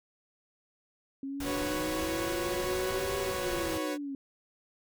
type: linear two-way sweep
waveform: sine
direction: up then down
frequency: 270.4 to 395.8 to 270.4 Hz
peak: -34 dBFS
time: 1.23-4.15 s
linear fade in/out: 2 ms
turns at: 3.18 s
type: noise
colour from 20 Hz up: pink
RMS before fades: -39 dBFS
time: 1.4-3.78 s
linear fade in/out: 5 ms
type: chord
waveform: sawtooth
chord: F# suspended fourth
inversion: none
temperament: equal with one note detuned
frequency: 370 / 493.9 / 552.8 Hz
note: F#4 / B4 / C#5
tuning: 0 / 0 / -5 cents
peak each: -35 / -34 / -32 dBFS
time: 1.43-3.98 s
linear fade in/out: 50 ms
effects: none